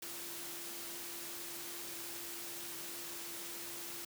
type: tone in noise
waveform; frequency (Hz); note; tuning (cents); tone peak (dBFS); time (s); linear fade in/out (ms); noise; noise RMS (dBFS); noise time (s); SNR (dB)
sine; 342.6; F4; -33; -54; 0.02-4.05; 5; white; -45; 0.02-4.05; -12
effects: high-pass 100 Hz 12 dB/octave